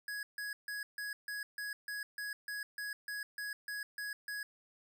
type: tone bursts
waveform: square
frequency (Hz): 1669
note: G#6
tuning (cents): +8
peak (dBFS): -39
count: 15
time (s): 0.08-4.43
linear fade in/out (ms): 2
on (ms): 150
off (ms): 150
effects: none